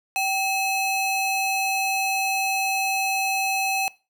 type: ring-modulated tone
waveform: square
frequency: 1679 Hz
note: G#6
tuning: 18 cents sharp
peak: -19 dBFS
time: 0.16-3.88 s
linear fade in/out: 0 ms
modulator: 905 Hz
effects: noise-tail reverb RT60 0.3 s tail -21 dB re dry